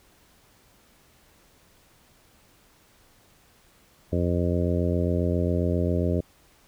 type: harmonic tone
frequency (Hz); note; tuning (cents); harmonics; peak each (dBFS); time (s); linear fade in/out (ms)
87.4; F2; +2; 1 / 2 / 3 / 4 / 5 / 6 / 7; -25 / -28 / -30 / -31 / -32 / -33 / -33; 4.12-6.21; 10
effects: pink hiss -59 dBFS RMS until 6.67 s